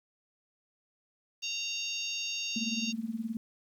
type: harmonic tone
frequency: 924 Hz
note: A#5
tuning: 16 cents flat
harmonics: 3 / 4 / 5 / 6 / 7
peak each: -36 / -40 / -40 / -43 / -41 dBFS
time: 1.42-2.93 s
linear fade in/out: 20 ms
type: tone with tremolo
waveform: sine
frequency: 225 Hz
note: A3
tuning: 39 cents sharp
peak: -29 dBFS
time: 2.56-3.37 s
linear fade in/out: 2 ms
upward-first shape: sine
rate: 19 Hz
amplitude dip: 85%
effects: 10-bit